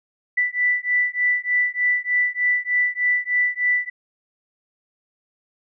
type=beating tone pair; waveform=sine; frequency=1975.5 / 1978.8 Hz; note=B6 / B6; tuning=0 / +3 cents; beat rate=3.3 Hz; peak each=-21 dBFS; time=0.37-3.9 s; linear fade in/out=10 ms; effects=none